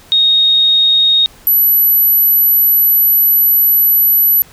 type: tone pair in turn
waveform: sine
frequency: 3729 / 11839 Hz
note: A#7 / F#9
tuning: 0 / 0 cents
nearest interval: octave + minor sixth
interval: 2000 cents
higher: second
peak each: -7 dBFS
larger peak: neither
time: 0.12-1.26 / 1.47-4.42 s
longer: second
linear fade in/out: 0 ms
effects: pink hiss -42 dBFS RMS until 4.52 s